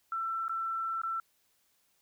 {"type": "tone with dropouts", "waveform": "sine", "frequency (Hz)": 1339, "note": "E6", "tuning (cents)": 27, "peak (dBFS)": -31, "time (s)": [0.12, 1.2], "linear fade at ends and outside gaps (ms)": 2, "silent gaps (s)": [[0.482, 0.494], [1.017, 1.034]], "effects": ["white hiss -72 dBFS RMS until 2.01 s"]}